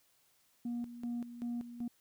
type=tone with tremolo; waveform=sine; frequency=238.8 Hz; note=A#3; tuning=42 cents sharp; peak=-33 dBFS; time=0.65-1.88 s; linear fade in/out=5 ms; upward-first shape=square; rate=2.6 Hz; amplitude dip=75%; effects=tanh soft clip ceiling -33 dBFS + white hiss -71 dBFS RMS until 2 s